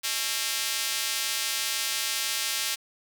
square tone with high-pass filter, 123 Hz, B2, 7 cents flat, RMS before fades -29 dBFS, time 0.03-2.76 s, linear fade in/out 20 ms, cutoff 3200 Hz, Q 0.76, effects none

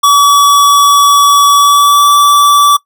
square tone with pitch glide, 1141 to 1156.3 Hz, C#6 to D6, +50 to -27 cents, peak -4 dBFS, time 0.03-2.77 s, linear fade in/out 10 ms, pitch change +23 cents, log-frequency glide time 1.56-2.09 s, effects noise-tail reverb RT60 0.1 s tail -21 dB re dry

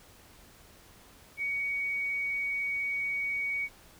sine tone with frequency modulation, 2245 Hz, C#7, 21 cents sharp, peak -29 dBFS, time 1.37-3.69 s, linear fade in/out 50 ms, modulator 24.2 Hz, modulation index 0.21, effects pink hiss -56 dBFS RMS until 3.99 s

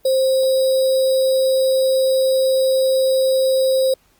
sine tone with sample-and-hold, 526 Hz, C5, 9 cents sharp, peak -13 dBFS, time 0.05-3.94 s, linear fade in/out 5 ms, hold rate 4410 Hz, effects pink hiss -58 dBFS RMS until 4.19 s + Opus 32 kbps

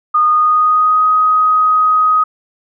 sine tone with pitch glide, 1227 to 1255.7 Hz, D#6 to D#6, -25 to +15 cents, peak -8 dBFS, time 0.14-2.24 s, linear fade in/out 10 ms, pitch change +40 cents, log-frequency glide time 0.26-1.06 s, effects none

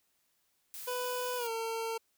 blue noise, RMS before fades -44 dBFS, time 0.74-1.47 s, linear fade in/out 0 ms
25% pulse tone with pitch glide, 496.7 to 452.9 Hz, B4 to A#4, +10 to -50 cents, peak -30 dBFS, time 0.87-1.98 s, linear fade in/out 10 ms, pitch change -160 cents, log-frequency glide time 1.37-1.5 s
effects white hiss -75 dBFS RMS until 2.17 s

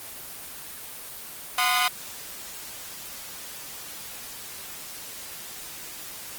15% pulse tone cluster, 731 / 1025 / 1232 Hz, F#5 / C6 / D#6, -21 / -36 / -17 cents, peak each -18 dBFS, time 1.58-1.88 s, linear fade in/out 2 ms, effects white hiss -39 dBFS RMS until 6.38 s + Opus 24 kbps

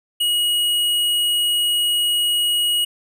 square tone, 2900 Hz, F#7, 35 cents flat, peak -17 dBFS, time 0.2-2.85 s, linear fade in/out 10 ms, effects none

